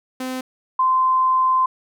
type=tone pair in turn; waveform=sawtooth / sine; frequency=257.3 / 1036.1 Hz; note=C4 / C6; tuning=-29 / -17 cents; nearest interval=2 octaves; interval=2412 cents; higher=second; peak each=-21 / -14 dBFS; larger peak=second; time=0.2-0.41 / 0.79-1.66 s; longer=second; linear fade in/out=5 ms; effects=none